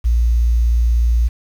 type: tone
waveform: sine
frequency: 58.27 Hz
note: A#1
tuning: in tune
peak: -11 dBFS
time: 0.04-1.29 s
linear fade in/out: 20 ms
effects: 7-bit